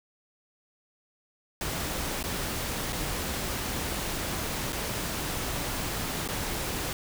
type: noise with dropouts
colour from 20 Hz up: pink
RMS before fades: -32 dBFS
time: 1.61-6.93 s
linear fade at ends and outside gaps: 1 ms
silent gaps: 2.228-2.239 / 2.924-2.928 / 4.723-4.729 / 6.277-6.287 s
effects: none